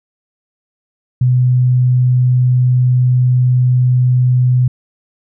sine tone, 125.7 Hz, B2, 31 cents sharp, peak -8 dBFS, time 1.21-4.68 s, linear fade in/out 5 ms, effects none

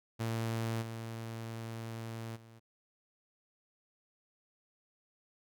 sawtooth tone with level steps, 113.8 Hz, A#2, 41 cents flat, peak -29 / -36 / -50 dBFS, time 0.19-2.6 s, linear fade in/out 20 ms, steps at 0.81 / 2.35 s, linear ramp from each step 20 ms, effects none

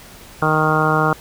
harmonic tone, 155.56 Hz, D#3, in tune, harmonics 1 / 2 / 3 / 4 / 5 / 6 / 7 / 8 / 9, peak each -20 / -24 / -22 / -25 / -22 / -26 / -22 / -22 / -21 dBFS, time 0.42-1.13 s, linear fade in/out 2 ms, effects pink hiss -41 dBFS RMS until 1.2 s

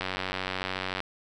click train, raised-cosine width 0.3 ms, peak -14 dBFS, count 94, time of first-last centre 0.01-1.004 s, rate 93.6 Hz, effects none

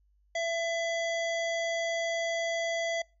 harmonic tone with a mistuned harmonic, 669 Hz, E5, 25 cents sharp, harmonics 1 / 3 / 5 / 7 / 9 / 10, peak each -30 / -34 / -41 / -47 / -45 / -49 dBFS, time 0.35-3.02 s, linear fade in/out 5 ms, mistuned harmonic 10, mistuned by +17 cents, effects noise-tail reverb RT60 0.3 s tail -25 dB re dry + added 50 Hz sine -64 dBFS peak until 3.2 s

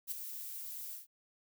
violet noise with ADSR envelope, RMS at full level -36 dBFS, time 0.07-1.07 s, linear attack 44 ms, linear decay 12 ms, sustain -8 dB, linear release 140 ms, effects none

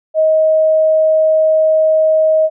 sine tone, 630 Hz, D#5, 21 cents sharp, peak -8 dBFS, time 0.14-2.5 s, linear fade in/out 50 ms, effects none

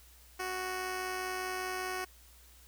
10% pulse tone with amplitude modulation, 370 Hz, F#4, in tune, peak -25 dBFS, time 0.39-2.05 s, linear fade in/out 10 ms, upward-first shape sine, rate 105 Hz, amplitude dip 35%, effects added 60 Hz sine -58 dBFS peak until 2.67 s + white hiss -60 dBFS RMS until 2.67 s

